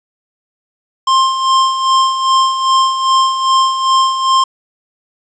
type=tone with tremolo; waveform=square; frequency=1056 Hz; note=C6; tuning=16 cents sharp; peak=-8 dBFS; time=1.07-4.44 s; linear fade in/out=5 ms; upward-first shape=sine; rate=2.5 Hz; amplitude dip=60%; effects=resampled to 16000 Hz + 7-bit